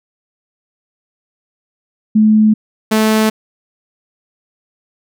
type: tone pair in turn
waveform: sine / sawtooth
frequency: 215.5 / 217.9 Hz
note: A3 / A3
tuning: -36 / -17 cents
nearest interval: unison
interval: 19 cents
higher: second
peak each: -6 dBFS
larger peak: neither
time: 2.15-2.54 / 2.91-3.3 s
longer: neither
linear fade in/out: 10 ms
effects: none